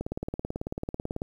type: click train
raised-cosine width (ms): 2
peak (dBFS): -18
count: 23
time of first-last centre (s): 0.01-1.219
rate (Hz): 18.2
effects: 9-bit